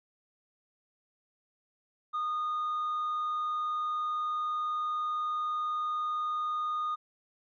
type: tone with tanh clipping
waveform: sine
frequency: 1229 Hz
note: D#6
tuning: 22 cents flat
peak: -30 dBFS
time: 2.13-6.96 s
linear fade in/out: 20 ms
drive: 1 dB
effects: none